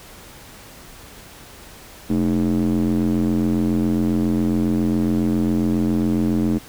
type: tone with band-pass filter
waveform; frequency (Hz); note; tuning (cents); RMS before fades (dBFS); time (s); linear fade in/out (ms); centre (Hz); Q
square; 43.65; F1; 0; -19; 2.09-6.59; 20; 260; 4.8
effects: pink hiss -42 dBFS RMS until 6.68 s